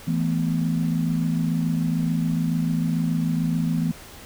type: chord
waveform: sine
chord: E suspended fourth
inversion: none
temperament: equal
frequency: 164.81 / 220 / 246.9 Hz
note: E3 / A3 / B3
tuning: 0 / 0 / 0 cents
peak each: -22 / -28 / -26 dBFS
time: 0.07-3.92 s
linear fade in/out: 10 ms
effects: pink hiss -43 dBFS RMS until 4.25 s